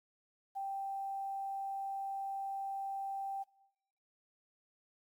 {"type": "tone with quantisation", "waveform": "sine", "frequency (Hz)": 784, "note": "G5", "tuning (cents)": 0, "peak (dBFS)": -36, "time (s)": [0.55, 3.44], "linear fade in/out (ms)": 20, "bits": 11, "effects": ["noise-tail reverb RT60 0.9 s tail -21 dB re dry", "MP3 96 kbps"]}